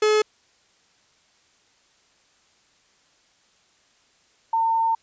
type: tone pair in turn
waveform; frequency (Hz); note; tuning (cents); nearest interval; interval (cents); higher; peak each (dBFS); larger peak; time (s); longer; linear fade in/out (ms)
45% pulse / sine; 427.4 / 905.6; G#4 / A5; +50 / +50; octave + minor second; 1300; second; -16 / -18; first; 0.02-0.22 / 4.53-4.95; second; 5
effects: white hiss -61 dBFS RMS until 5.02 s + resampled to 16000 Hz